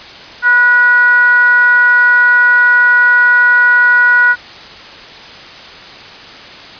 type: tone with frequency modulation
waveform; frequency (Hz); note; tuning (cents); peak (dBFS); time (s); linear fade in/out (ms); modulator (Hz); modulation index
sine; 1461; F#6; -22; -5; 0.42-4.36; 50; 474; 0.46
effects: white hiss -32 dBFS RMS until 6.79 s + resampled to 11025 Hz